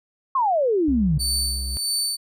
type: exponential sweep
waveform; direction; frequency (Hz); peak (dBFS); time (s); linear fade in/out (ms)
sine; down; 1108.7 to 138.59; -17; 0.35-1.18; 5
type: tone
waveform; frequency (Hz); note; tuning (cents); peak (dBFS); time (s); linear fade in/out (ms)
triangle; 65.41; C2; 0; -24; 0.88-1.77; 0
type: tone with tremolo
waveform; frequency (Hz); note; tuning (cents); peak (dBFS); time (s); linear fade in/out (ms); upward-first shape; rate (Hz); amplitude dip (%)
25% pulse; 4535; C#8; +39; -16; 1.19-2.17; 20; sine; 1.6; 65
effects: none